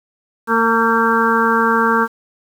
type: harmonic tone with a mistuned harmonic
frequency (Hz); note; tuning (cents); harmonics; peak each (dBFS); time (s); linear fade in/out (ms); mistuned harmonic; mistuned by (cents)
228.2; A#3; -37; 1 / 2 / 4 / 5 / 6 / 7; -19 / -19 / -19 / -19 / -19 / -19; 0.47-2.08; 50; 7; -21
effects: 7-bit